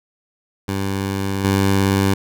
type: tone with level steps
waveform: 15% pulse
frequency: 97.7 Hz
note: G2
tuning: 5 cents flat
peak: -14 / -8 dBFS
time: 0.68-2.14 s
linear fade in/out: 5 ms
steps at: 1.44 s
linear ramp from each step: 5 ms
effects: none